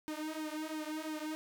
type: tone with flanger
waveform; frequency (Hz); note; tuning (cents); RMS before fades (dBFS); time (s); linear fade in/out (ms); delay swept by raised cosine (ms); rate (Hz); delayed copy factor
sawtooth; 310; D#4; -6; -40; 0.08-1.35; 0; 1.7 to 4.9; 2.9; -0.9
effects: none